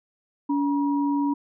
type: tone pair together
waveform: sine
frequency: 284.5 / 956.9 Hz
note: C#4 / A#5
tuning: +45 / +45 cents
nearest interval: octave + major sixth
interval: 2100 cents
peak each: -21 / -29 dBFS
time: 0.49-1.34 s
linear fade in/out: 10 ms
effects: none